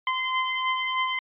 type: beating tone pair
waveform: 20% pulse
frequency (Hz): 1033 / 1036.2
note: C6 / C6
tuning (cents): -22 / -17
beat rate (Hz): 3.2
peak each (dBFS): -20 / -26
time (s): 0.07-1.19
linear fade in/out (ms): 2
effects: resampled to 8000 Hz